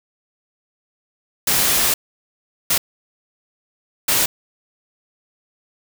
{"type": "noise bursts at uneven times", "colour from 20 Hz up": "white", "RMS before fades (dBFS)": -17, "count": 3, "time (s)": [[1.47, 1.94], [2.7, 2.78], [4.08, 4.26]], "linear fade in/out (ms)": 5, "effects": []}